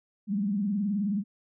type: tone with vibrato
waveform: sine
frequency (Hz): 202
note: G#3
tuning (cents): -48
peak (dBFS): -25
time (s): 0.27-1.24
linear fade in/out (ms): 50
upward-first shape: triangle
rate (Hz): 19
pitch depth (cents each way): 150
effects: none